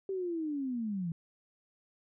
sine linear sweep, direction down, 392 to 160 Hz, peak -32 dBFS, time 0.09-1.12 s, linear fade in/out 2 ms, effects none

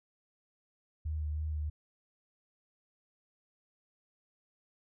sine tone with vibrato, 76.5 Hz, D#2, 29 cents flat, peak -32 dBFS, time 1.05-1.7 s, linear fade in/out 10 ms, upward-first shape sine, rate 3.1 Hz, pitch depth 25 cents each way, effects none

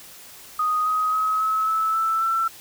sine tone with pitch steps, 1244.5 / 1259.7 / 1275.1 / 1290.6 / 1306.4 / 1322.3 / 1338.5 Hz, D#6 / D#6 / D#6 / E6 / E6 / E6 / E6, 0 / +21 / +42 / -37 / -16 / +5 / +26 cents, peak -19 dBFS, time 0.59-2.48 s, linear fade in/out 5 ms, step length 270 ms, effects white hiss -44 dBFS RMS until 2.6 s

